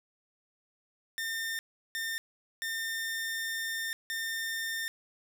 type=tone bursts at uneven times; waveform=sawtooth; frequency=1810 Hz; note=A6; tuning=48 cents sharp; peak=-29 dBFS; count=4; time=1.18-1.59 / 1.95-2.18 / 2.62-3.93 / 4.1-4.88 s; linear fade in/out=0 ms; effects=none